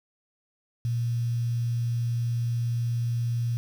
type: tone with quantisation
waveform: sine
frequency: 118.3 Hz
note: A#2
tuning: 26 cents sharp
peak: -24 dBFS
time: 0.85-3.57 s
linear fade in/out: 0 ms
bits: 8
effects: none